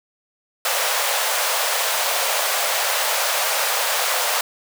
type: high-pass noise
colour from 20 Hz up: pink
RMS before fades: -21 dBFS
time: 0.65-4.41 s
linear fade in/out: 2 ms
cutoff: 520 Hz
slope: 48 dB/octave
effects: none